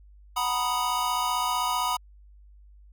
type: chord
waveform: square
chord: B major seventh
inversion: second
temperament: equal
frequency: 740 / 932.3 / 987.8 / 1244.5 Hz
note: F#5 / A#5 / B5 / D#6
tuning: 0 / 0 / 0 / 0 cents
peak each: -34 / -34 / -28 / -31 dBFS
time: 0.36-1.97 s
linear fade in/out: 10 ms
effects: added 50 Hz sine -49 dBFS peak until 2.92 s